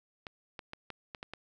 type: clicks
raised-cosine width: 0.3 ms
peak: -25 dBFS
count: 7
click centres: 0.268 / 0.592 / 0.734 / 0.903 / 1.148 / 1.229 / 1.336 s
effects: none

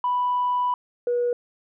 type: tone pair in turn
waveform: sine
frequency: 987.8 / 484 Hz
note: B5 / B4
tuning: 0 / -35 cents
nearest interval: octave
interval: 1235 cents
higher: first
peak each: -19 dBFS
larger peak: neither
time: 0.04-0.74 / 1.07-1.33 s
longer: first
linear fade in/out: 2 ms
effects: tanh soft clip ceiling -16 dBFS

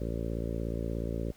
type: harmonic tone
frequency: 56.8 Hz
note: A#1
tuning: 44 cents flat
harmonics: 1 / 2 / 3 / 4 / 5 / 6 / 7 / 8 / 9 / 10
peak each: -35 / -38 / -40 / -41 / -42 / -43 / -43 / -44 / -45 / -45 dBFS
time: 0-1.32 s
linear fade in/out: 5 ms
effects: pink hiss -60 dBFS RMS until 1.36 s

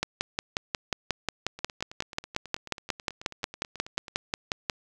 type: two click trains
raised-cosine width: 0.2 ms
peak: -9 / -24 dBFS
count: 27 / 24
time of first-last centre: 0.03-4.698 / 1.59-4.082 s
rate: 5.57 / 9.23 Hz
effects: none

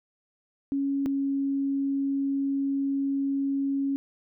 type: tone pair in turn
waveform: sine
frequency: 277.2 / 275.8 Hz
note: C#4 / C#4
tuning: 0 / -9 cents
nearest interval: unison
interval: 9 cents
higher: first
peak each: -24 dBFS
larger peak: neither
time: 0.72-1.06 / 1.06-3.96 s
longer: second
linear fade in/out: 0 ms
effects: none

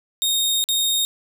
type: tone with dropouts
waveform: sawtooth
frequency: 3706 Hz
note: A#7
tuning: 11 cents flat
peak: -15 dBFS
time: 0.22-1.05 s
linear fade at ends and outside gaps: 0 ms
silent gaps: 0.64-0.688 s
effects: none

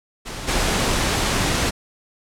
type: noise with level steps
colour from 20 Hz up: pink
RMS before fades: -31 / -20 dBFS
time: 0.25-1.71 s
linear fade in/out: 20 ms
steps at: 0.47 s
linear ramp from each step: 20 ms
effects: low-pass 9000 Hz 12 dB/octave

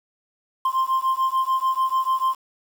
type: beating tone pair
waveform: sine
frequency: 1046.5 / 1053.3 Hz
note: C6 / C6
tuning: 0 / +11 cents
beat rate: 6.8 Hz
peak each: -20 dBFS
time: 0.65-2.35 s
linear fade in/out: 5 ms
effects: tanh soft clip ceiling -16 dBFS + 7-bit

